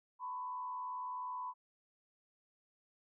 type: tone with frequency modulation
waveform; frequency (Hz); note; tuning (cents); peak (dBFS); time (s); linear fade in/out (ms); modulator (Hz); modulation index
sine; 1000; B5; +21; -39; 0.19-1.54; 50; 81.4; 0.61
effects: none